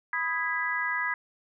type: harmonic tone with a mistuned harmonic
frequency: 330.1 Hz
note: E4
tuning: 2 cents sharp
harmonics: 3 / 4 / 5 / 6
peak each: -34 / -35 / -30 / -31 dBFS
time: 0.13-1.14 s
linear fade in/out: 2 ms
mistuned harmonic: 4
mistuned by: -95 cents
effects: none